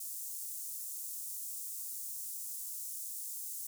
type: high-pass noise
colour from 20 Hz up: pink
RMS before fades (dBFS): -42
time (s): 0-3.67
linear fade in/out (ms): 5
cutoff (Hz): 7600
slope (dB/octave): 24
effects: none